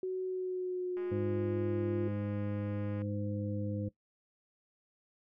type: tone with pitch glide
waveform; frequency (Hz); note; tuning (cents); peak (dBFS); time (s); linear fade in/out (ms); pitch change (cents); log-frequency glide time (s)
sine; 372.3 to 347.4; F#4 to F4; +11 to -9; -32; 0.03-2.08; 2; -120; 0.25-1.84
type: click train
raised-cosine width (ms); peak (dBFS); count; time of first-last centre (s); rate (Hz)
0.5; -38; 423; 0.97-3.019; 206
type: harmonic tone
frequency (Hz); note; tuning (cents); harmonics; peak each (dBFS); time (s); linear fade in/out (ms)
102.6; G#2; -21; 1 / 2 / 3 / 5; -36 / -39 / -41 / -43; 1.11-3.89; 10
effects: noise-tail reverb RT60 0.1 s tail -17 dB re dry